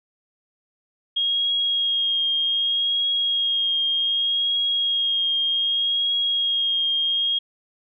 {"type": "tone with vibrato", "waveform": "sine", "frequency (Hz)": 3261, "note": "G#7", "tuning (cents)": -32, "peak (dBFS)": -19, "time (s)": [1.16, 7.39], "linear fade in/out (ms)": 10, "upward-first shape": "triangle", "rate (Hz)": 0.65, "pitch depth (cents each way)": 21, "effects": []}